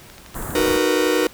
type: click train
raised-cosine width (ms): 0.2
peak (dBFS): -23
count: 6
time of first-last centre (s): 0.1-0.507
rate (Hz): 12.3
type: band-stop noise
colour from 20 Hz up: pink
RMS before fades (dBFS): -29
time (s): 0.34-0.78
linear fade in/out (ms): 20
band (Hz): 1800 to 7200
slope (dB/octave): 48
type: chord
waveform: 45% pulse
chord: B major seventh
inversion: first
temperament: just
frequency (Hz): 308.7 / 370.4 / 463 / 493.9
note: D#4 / F#4 / A#4 / B4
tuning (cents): -14 / +2 / -12 / 0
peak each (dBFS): -22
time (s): 0.55-1.27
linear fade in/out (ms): 2
effects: pink hiss -44 dBFS RMS until 1.33 s